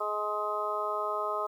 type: harmonic tone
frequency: 210 Hz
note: G#3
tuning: 19 cents sharp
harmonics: 2 / 3 / 4 / 5 / 6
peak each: -37 / -35 / -40 / -35 / -33 dBFS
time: 0-1.47 s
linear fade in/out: 10 ms
effects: 10-bit